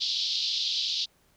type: band-pass noise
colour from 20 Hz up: pink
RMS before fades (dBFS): -29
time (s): 0-1.06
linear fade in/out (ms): 20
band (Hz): 3300 to 5000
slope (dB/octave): 48
effects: pink hiss -65 dBFS RMS until 1.36 s